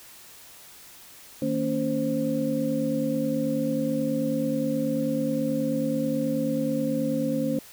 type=tone cluster; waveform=sine; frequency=157.3 / 230.5 / 279.8 / 525 Hz; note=D#3 / A#3 / C#4 / C5; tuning=+19 / -19 / +16 / +6 cents; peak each=-33 / -28 / -27 / -29 dBFS; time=1.42-7.59 s; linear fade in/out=2 ms; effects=white hiss -48 dBFS RMS until 7.72 s